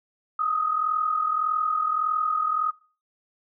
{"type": "tone pair together", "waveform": "sine", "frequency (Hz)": [1244.5, 1286.2], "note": ["D#6", "E6"], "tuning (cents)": [0, -43], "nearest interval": "minor second", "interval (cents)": 57, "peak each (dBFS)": [-23, -29], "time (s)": [0.39, 2.71], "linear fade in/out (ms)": 5, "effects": ["noise-tail reverb RT60 0.4 s tail -21 dB re dry"]}